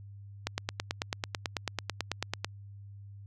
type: click train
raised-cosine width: 0.2 ms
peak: -13 dBFS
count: 19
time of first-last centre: 0.47-2.446 s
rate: 9.11 Hz
effects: added 100 Hz sine -45 dBFS peak until 3.26 s